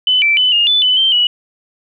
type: tone with pitch steps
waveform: sine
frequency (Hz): 3015 / 2332 / 3009 / 2839 / 3492 / 3006 / 3130 / 2934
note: F#7 / D7 / F#7 / F7 / A7 / F#7 / G7 / F#7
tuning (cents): +32 / -13 / +28 / +28 / -14 / +27 / -3 / -15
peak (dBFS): -9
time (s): 0.07-1.27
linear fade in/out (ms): 2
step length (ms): 150
effects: none